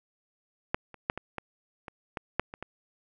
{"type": "clicks", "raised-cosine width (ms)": 0.5, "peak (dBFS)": [-10, -30, -10, -20, -19, -25, -18, -9, -25, -22], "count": 10, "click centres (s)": [0.745, 0.943, 1.099, 1.176, 1.383, 1.882, 2.172, 2.396, 2.539, 2.626], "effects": []}